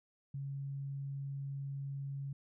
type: tone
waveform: sine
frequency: 138.59 Hz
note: C#3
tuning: in tune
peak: -38 dBFS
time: 0.34-2.33 s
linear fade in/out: 5 ms
effects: none